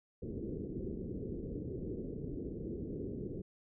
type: low-pass noise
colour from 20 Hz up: white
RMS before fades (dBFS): -41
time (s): 0.22-3.42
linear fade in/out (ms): 10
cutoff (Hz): 440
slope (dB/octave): 48
effects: none